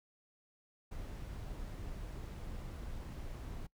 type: noise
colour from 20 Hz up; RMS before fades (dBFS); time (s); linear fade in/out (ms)
brown; -44; 0.91-3.67; 10
effects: noise-tail reverb RT60 0.1 s tail -22 dB re dry